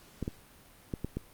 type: clicks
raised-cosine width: 3 ms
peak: -20 dBFS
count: 5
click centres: 0.227 / 0.279 / 0.938 / 1.046 / 1.17 s
effects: pink hiss -57 dBFS RMS until 1.33 s + Opus 48 kbps